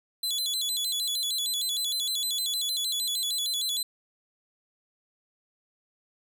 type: tone with vibrato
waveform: sawtooth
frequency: 3713 Hz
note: A#7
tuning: 8 cents flat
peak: -24 dBFS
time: 0.23-3.83 s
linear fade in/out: 5 ms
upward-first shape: square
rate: 6.5 Hz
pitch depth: 150 cents each way
effects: none